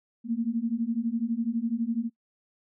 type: beating tone pair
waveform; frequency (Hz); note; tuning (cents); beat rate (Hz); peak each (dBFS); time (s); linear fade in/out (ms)
sine; 224.3 / 236.3; A3 / A#3; +34 / +24; 12; -29 / -28; 0.24-2.1; 50
effects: noise-tail reverb RT60 0.1 s tail -24 dB re dry